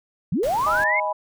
sine linear sweep, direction up, 130 to 2204 Hz, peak -19 dBFS, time 0.32-1 s, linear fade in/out 5 ms
pink noise, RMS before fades -36 dBFS, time 0.43-0.84 s, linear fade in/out 2 ms
sine chord, G# minor, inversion second, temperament equal, 622.3 / 830.6 / 987.8 Hz, D#5 / G#5 / B5, 0 / 0 / 0 cents, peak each -26 / -27 / -25 dBFS, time 0.66-1.13 s, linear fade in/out 10 ms
effects none

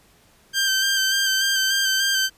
15% pulse tone with vibrato, 1568 Hz, G6, in tune, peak -12 dBFS, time 0.53-2.3 s, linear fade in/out 50 ms, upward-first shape square, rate 3.4 Hz, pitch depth 21 cents each way, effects pink hiss -56 dBFS RMS until 2.37 s + resampled to 32000 Hz

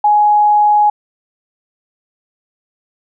sine tone, 836 Hz, G#5, 11 cents sharp, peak -7 dBFS, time 0.04-0.9 s, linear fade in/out 5 ms, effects none

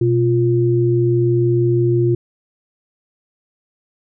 sine tone pair together, 123.4 / 349.5 Hz, B2 / F4, -1 / +1 cents, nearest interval octave + tritone, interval 1802 cents, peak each -15 dBFS, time 0.01-2.15 s, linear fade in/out 5 ms, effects none

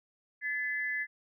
sine tone pair together, 1730 / 2024 Hz, A6 / B6, -30 / +42 cents, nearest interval minor third, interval 272 cents, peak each -33 / -34 dBFS, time 0.41-1.07 s, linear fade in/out 50 ms, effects none

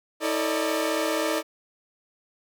sawtooth tone cluster, 321.3 / 444.9 / 564 / 599 Hz, E4 / A4 / C#5 / D5, -44 / +19 / +30 / +34 cents, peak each -24 / -27 / -29 / -24 dBFS, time 0.2-1.43 s, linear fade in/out 50 ms, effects none

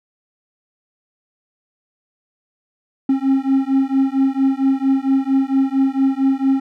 triangle beating tone pair, 267 / 271.4 Hz, C4 / C#4, +35 / -36 cents, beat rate 4.4 Hz, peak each -15 dBFS, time 3.09-6.6 s, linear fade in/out 5 ms, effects none

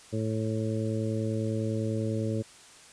harmonic tone, 110 Hz, A2, in tune, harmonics 1 / 2 / 3 / 4 / 5, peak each -30 / -33 / -35 / -36 / -37 dBFS, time 0.12-2.43 s, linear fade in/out 20 ms, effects white hiss -52 dBFS RMS until 2.92 s + resampled to 22050 Hz

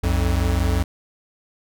square tone pair together, 61.74 / 87.31 Hz, B1 / F2, 0 / 0 cents, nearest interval tritone, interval 600 cents, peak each -21 dBFS, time 0.03-0.84 s, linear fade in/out 10 ms, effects none

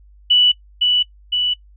sine tone with echo, 2960 Hz, F#7, in tune, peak -9 dBFS, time 0.3-0.52 s, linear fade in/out 10 ms, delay 510 ms, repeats 2, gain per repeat -3 dB, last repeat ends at 1.54 s, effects noise-tail reverb RT60 0.1 s tail -21 dB re dry + added 50 Hz sine -44 dBFS peak until 1.76 s

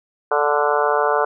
harmonic tone with a mistuned harmonic, 146.83 Hz, D3, in tune, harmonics 3 / 4 / 5 / 6 / 7 / 8 / 9 / 10, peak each -21 / -22 / -23 / -24 / -24 / -25 / -26 / -26 dBFS, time 0.31-1.25 s, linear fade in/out 5 ms, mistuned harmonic 9, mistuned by +20 cents, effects none

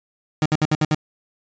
30% pulse tone bursts, 153.4 Hz, D#3, 24 cents flat, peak -13 dBFS, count 6, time 0.42-0.947 s, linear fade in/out 2 ms, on 37 ms, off 61 ms, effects resampled to 16000 Hz

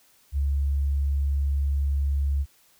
sine tone, 70 Hz, C#2, 18 cents sharp, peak -21 dBFS, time 0.32-2.46 s, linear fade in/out 50 ms, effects white hiss -60 dBFS RMS until 2.79 s

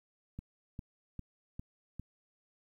click train, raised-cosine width 5 ms, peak -29 dBFS, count 5, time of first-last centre 0.39-1.996 s, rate 2.49 Hz, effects 11-bit

